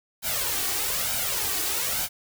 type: noise with flanger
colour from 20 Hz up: white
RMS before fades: -27 dBFS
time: 0.22-2.09 s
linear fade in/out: 50 ms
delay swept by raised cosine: 1.3 to 2.7 ms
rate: 1.1 Hz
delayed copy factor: +0.7
effects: none